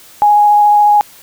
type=tone with vibrato; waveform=sine; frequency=830.6 Hz; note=G#5; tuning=in tune; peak=-5 dBFS; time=0.22-1.01 s; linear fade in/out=0 ms; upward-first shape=sine; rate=14 Hz; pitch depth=9 cents each way; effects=white hiss -40 dBFS RMS until 1.22 s